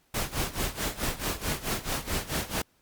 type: noise with tremolo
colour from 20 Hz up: pink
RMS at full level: -28 dBFS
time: 0.14-2.62 s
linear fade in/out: 5 ms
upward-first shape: sine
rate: 4.6 Hz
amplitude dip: 85%
effects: pink hiss -67 dBFS RMS until 2.81 s + Opus 48 kbps